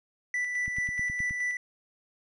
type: tone with tremolo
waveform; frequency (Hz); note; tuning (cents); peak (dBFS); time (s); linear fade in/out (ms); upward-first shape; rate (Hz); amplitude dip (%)
triangle; 1975.5; B6; 0; -25; 0.34-1.57; 2; square; 4.7; 35
type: click train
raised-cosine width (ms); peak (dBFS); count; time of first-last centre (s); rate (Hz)
5; -28; 7; 0.68-1.309; 9.54
effects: resampled to 24000 Hz